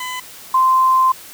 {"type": "tone pair in turn", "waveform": ["20% pulse", "sine"], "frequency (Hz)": [1008, 1040.5], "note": ["B5", "C6"], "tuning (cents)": [35, -10], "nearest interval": "minor second", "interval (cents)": 55, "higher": "second", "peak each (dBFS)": [-19, -10], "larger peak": "second", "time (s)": [[0, 0.2], [0.54, 1.12]], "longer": "second", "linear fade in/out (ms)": 5, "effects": ["white hiss -38 dBFS RMS until 1.33 s"]}